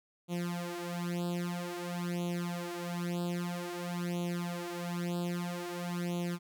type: tone with flanger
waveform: sawtooth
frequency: 174.61 Hz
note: F3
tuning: in tune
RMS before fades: -36 dBFS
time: 0.28-6.39 s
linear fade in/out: 50 ms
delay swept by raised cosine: 0.29 to 5.49 ms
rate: 0.51 Hz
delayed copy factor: +0.95
effects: none